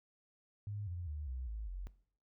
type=tone with pitch steps; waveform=sine; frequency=103.1 / 87.7 / 74.61 / 63.47 / 53.99 / 45.93 Hz; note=G#2 / F2 / D2 / B1 / A1 / F#1; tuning=-12 / +8 / +28 / +48 / -32 / -12 cents; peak=-39 dBFS; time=0.67-1.87 s; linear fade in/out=0 ms; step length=200 ms; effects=noise-tail reverb RT60 0.6 s tail -19 dB re dry

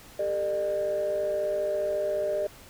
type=tone cluster; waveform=sine; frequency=397.9 / 452.5 / 604 Hz; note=G4 / A4 / D5; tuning=+26 / +48 / +48 cents; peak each=-32 / -34 / -25 dBFS; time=0.19-2.47 s; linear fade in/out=5 ms; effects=tanh soft clip ceiling -20 dBFS + pink hiss -50 dBFS RMS until 2.69 s

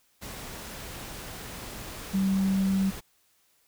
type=tone in noise; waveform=sine; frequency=192.7 Hz; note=G3; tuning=29 cents flat; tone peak=-22 dBFS; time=2.13-2.91 s; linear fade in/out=20 ms; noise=pink; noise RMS=-40 dBFS; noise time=0.21-3.01 s; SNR=+15 dB; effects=white hiss -67 dBFS RMS until 3.67 s

